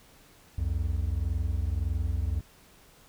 triangle tone pair together, 64.49 / 86.2 Hz, C2 / F2, -24 / -22 cents, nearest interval perfect fourth, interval 502 cents, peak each -27 dBFS, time 0.58-2.41 s, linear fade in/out 5 ms, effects pink hiss -57 dBFS RMS until 3.08 s

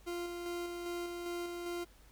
40% pulse tone with tremolo, 347.8 Hz, F4, 7 cents flat, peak -36 dBFS, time 0.06-1.85 s, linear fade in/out 20 ms, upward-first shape square, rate 2.5 Hz, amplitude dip 30%, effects added 50 Hz sine -60 dBFS peak until 2.11 s + pink hiss -64 dBFS RMS until 2.11 s

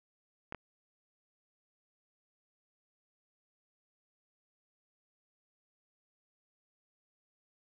clicks, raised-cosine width 0.5 ms, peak -25 dBFS, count 2, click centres 0.524 / 0.547 s, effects none

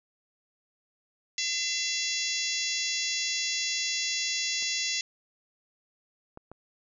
harmonic tone, 678 Hz, E5, 49 cents sharp, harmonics 3 / 4 / 5 / 6 / 7 / 8 / 9 / 10, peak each -36 / -36 / -36 / -36 / -36 / -36 / -36 / -36 dBFS, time 1.38-5.01 s, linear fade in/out 2 ms
clicks, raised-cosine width 1 ms, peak -37 / -29 / -30 dBFS, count 3, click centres 4.625 / 6.374 / 6.516 s
effects none

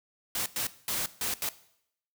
white noise bursts at uneven times, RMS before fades -31 dBFS, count 5, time 0.35-0.46 / 0.56-0.67 / 0.88-1.06 / 1.21-1.34 / 1.42-1.49 s, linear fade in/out 2 ms, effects noise-tail reverb RT60 0.7 s tail -17 dB re dry

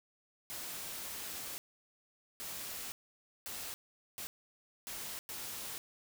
white noise bursts at uneven times, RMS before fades -43 dBFS, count 6, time 0.5-1.58 / 2.4-2.92 / 3.46-3.74 / 4.18-4.27 / 4.87-5.19 / 5.29-5.78 s, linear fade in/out 0 ms, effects none

